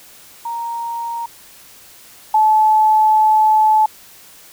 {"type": "tone pair in turn", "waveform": "sine", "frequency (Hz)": [932.3, 864.8], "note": ["A#5", "A5"], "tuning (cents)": [0, -30], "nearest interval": "minor second", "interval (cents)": 130, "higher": "first", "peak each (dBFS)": [-21, -9], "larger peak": "second", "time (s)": [[0.45, 1.26], [2.34, 3.86]], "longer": "second", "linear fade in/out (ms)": 5, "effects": ["white hiss -43 dBFS RMS until 4.52 s"]}